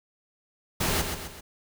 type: noise with echo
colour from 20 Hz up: pink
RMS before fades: -26 dBFS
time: 0.8-1.02 s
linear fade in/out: 10 ms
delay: 130 ms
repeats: 3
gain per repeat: -6 dB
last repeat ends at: 1.41 s
effects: none